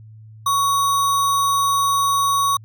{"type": "tone with sample-and-hold", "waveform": "sine", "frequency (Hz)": 1120, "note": "C#6", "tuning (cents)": 18, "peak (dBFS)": -15, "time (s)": [0.46, 2.57], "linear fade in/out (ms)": 5, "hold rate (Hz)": 4900, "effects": ["added 109 Hz sine -39 dBFS peak until 2.64 s"]}